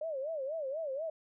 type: tone with vibrato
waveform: sine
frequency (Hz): 587.3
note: D5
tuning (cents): 0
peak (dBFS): -34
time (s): 0.01-1.1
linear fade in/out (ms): 5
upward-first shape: sine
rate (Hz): 4.1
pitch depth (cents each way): 200
effects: none